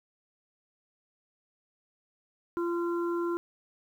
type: harmonic tone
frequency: 343.6 Hz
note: F4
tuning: 28 cents flat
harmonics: 1 / 3 / 4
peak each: -28 / -38 / -40 dBFS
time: 2.57-3.37 s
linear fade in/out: 0 ms
effects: 10-bit